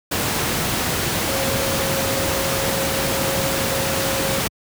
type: tone in noise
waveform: sine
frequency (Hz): 541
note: C#5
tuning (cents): -42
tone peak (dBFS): -25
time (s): 1.28-4.4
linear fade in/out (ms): 10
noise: pink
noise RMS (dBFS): -21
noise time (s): 0.11-4.48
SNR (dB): -7
effects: high-pass 80 Hz 12 dB/octave